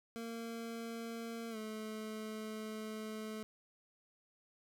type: tone with pitch glide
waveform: 25% pulse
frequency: 229.8 to 216.9 Hz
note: A#3 to A3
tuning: -25 to -25 cents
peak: -38 dBFS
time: 0.16-3.43 s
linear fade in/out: 0 ms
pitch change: -100 cents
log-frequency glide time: 1.5-1.57 s
effects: none